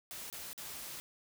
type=noise with dropouts; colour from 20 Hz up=white; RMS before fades=-45 dBFS; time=0.11-1 s; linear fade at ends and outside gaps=0 ms; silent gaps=0.3-0.327 / 0.531-0.578 s; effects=none